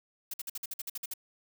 blue noise bursts, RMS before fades -37 dBFS, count 11, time 0.31-1.138 s, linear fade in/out 5 ms, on 28 ms, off 52 ms, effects none

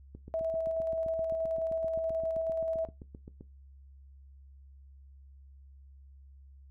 click train, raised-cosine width 3 ms, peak -33 dBFS, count 26, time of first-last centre 0.15-3.409 s, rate 7.67 Hz
sine tone with tremolo, 651 Hz, E5, 22 cents flat, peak -28 dBFS, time 0.34-2.85 s, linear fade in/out 0 ms, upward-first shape square, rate 9.4 Hz, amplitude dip 25%
effects noise-tail reverb RT60 0.2 s tail -17 dB re dry + added 68 Hz sine -51 dBFS peak until 6.7 s

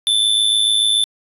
square tone with amplitude modulation, 3520 Hz, A7, in tune, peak -11 dBFS, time 0.07-1.04 s, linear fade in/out 0 ms, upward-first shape sine, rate 107 Hz, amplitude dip 60%, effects resampled to 32000 Hz

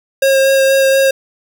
square tone with vibrato, 539 Hz, C#5, 49 cents flat, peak -9 dBFS, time 0.22-1.11 s, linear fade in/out 5 ms, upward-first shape sine, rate 4.2 Hz, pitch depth 11 cents each way, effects none

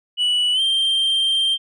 sine tone with pitch glide, 2950 to 3162 Hz, F#7 to G7, -6 to +14 cents, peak -13 dBFS, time 0.17-1.58 s, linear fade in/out 50 ms, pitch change +120 cents, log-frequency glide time 0.53-0.61 s, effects tanh soft clip ceiling -15 dBFS

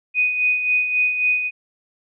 sine tone with tremolo, 2489 Hz, D#7, in tune, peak -14 dBFS, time 0.14-1.51 s, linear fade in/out 50 ms, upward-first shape sine, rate 3.7 Hz, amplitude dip 55%, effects none

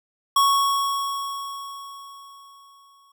square tone with exponential decay, 1108.7 Hz, C#6, in tune, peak -15 dBFS, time 0.36-3.12 s, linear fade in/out 5 ms, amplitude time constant 600 ms, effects none

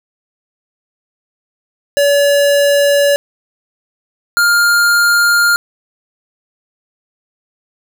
square tone pair in turn, 570 / 1405.9 Hz, C#5 / F6, +48 / +11 cents, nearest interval octave + major third, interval 1563 cents, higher second, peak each -9 dBFS, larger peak neither, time 1.97-3.16 / 4.37-5.56 s, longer neither, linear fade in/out 0 ms, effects none

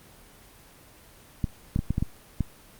clicks, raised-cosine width 5 ms, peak -12 dBFS, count 7, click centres 1.442 / 1.761 / 1.791 / 1.906 / 1.981 / 2.025 / 2.407 s, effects pink hiss -52 dBFS RMS until 2.79 s + Opus 24 kbps

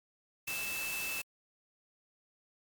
sine tone in noise, 2637 Hz, E7, in tune, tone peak -37 dBFS, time 0.47-1.22 s, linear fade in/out 10 ms, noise white, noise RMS -40 dBFS, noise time 0.47-1.22 s, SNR 0 dB, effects Opus 48 kbps

